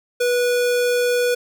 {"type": "tone", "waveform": "square", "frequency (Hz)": 488.7, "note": "B4", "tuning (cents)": -18, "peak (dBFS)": -17, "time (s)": [0.2, 1.35], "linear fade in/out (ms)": 10, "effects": []}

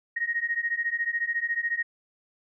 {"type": "beating tone pair", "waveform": "sine", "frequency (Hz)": [1864.7, 1878.7], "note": ["A#6", "A#6"], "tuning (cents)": [0, 13], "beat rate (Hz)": 14, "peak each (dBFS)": [-29, -28], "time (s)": [0.16, 1.83], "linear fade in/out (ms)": 10, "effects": []}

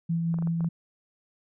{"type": "tone with tremolo", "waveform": "sine", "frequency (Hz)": 166.9, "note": "E3", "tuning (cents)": 22, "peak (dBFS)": -23, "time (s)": [0.09, 0.69], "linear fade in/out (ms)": 10, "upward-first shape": "sine", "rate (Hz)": 5.8, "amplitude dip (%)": 25}
{"type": "clicks", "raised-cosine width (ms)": 1, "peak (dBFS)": -28, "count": 6, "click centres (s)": [0.342, 0.387, 0.424, 0.473, 0.607, 0.645]}
{"effects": []}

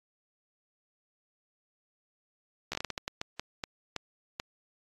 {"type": "slowing click train", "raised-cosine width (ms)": 0.2, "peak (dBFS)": -16, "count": 14, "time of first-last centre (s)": [2.72, 4.399], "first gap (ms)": 13, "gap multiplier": 1.34, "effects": ["AAC 32 kbps"]}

